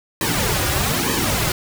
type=noise with flanger; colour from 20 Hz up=pink; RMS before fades=-20 dBFS; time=0.21-1.52 s; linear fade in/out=2 ms; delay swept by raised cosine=1.4 to 4.6 ms; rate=1.1 Hz; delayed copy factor=-1; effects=none